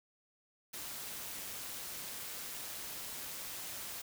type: noise with amplitude modulation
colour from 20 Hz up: white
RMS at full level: -42 dBFS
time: 0.73-4.02 s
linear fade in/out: 10 ms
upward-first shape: sine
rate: 199 Hz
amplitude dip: 40%
effects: none